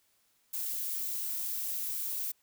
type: noise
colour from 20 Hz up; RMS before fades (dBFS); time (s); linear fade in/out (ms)
violet; -35; 0.53-2.32; 10
effects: white hiss -71 dBFS RMS until 2.42 s